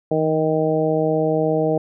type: harmonic tone with a mistuned harmonic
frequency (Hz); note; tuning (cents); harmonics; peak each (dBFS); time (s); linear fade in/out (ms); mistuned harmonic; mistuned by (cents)
156.8; D#3; +14; 1 / 2 / 3 / 4 / 5; -24 / -23 / -20 / -22 / -28; 0.11-1.78; 5; 1; +25
effects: none